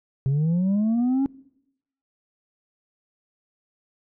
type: linear sweep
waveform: sine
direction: up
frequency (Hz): 130.81 to 277.2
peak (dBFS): -16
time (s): 0.26-1.26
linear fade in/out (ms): 0
effects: noise-tail reverb RT60 0.8 s tail -23 dB re dry + tanh soft clip ceiling -18 dBFS